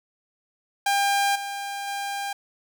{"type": "tone with level steps", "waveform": "sawtooth", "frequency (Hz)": 800, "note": "G5", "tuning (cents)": 35, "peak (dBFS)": [-16, -26, -24], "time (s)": [0.86, 2.33], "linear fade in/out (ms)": 5, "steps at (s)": [1.35, 1.87], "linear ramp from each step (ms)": 10, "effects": []}